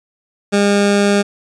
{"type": "tone", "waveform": "20% pulse", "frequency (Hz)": 202.4, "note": "G#3", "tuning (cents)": -44, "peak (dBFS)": -6, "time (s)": [0.52, 1.23], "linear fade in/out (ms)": 20, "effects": ["resampled to 22050 Hz"]}